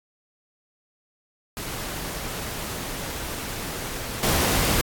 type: noise with level steps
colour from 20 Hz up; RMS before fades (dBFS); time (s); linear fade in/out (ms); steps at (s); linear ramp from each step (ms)
pink; -32 / -22; 1.57-4.81; 0; 4.23; 2
effects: AAC 64 kbps